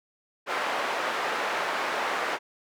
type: band-pass noise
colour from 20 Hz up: white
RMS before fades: -29 dBFS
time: 0.46-2.39 s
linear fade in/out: 50 ms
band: 470 to 1500 Hz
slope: 12 dB/octave
effects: none